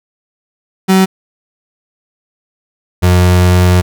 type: tone pair in turn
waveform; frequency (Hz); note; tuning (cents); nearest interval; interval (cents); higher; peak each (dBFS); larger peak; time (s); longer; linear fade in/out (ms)
35% pulse; 189.4 / 90.08; F#3 / F#2; +41 / -46; octave + minor second; 1287; first; -4; neither; 0.88-1.06 / 3.02-3.82; second; 20
effects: none